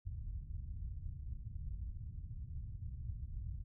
white low-pass noise, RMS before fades -44 dBFS, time 0.05-3.64 s, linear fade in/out 20 ms, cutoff 100 Hz, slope 24 dB/octave, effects none

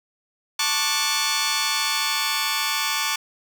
10% pulse chord, D major seventh, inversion second, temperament just, 881 / 1101.2 / 1174.7 / 1468.3 Hz, A5 / C#6 / D6 / F#6, +2 / -12 / 0 / -14 cents, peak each -19 / -18 / -18 / -21 dBFS, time 0.59-3.16 s, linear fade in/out 5 ms, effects none

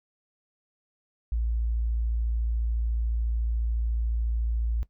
sine tone, 57 Hz, A#1, 38 cents flat, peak -24 dBFS, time 1.32-4.83 s, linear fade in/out 0 ms, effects noise-tail reverb RT60 0.1 s tail -17 dB re dry

